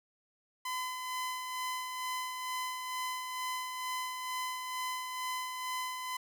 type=tone with tremolo; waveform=sawtooth; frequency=1016 Hz; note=B5; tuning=49 cents sharp; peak=-30 dBFS; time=0.65-6.17 s; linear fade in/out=5 ms; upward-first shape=sine; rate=2.2 Hz; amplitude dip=40%; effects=none